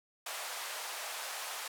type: band-pass noise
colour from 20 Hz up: pink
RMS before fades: -41 dBFS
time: 0.26-1.68 s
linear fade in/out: 5 ms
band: 650 to 14000 Hz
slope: 24 dB/octave
effects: none